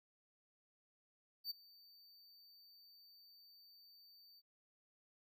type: tone with ADSR envelope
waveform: square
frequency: 4591 Hz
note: D8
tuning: 40 cents flat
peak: -39 dBFS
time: 1.44-4.42 s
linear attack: 64 ms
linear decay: 16 ms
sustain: -23 dB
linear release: 37 ms
effects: none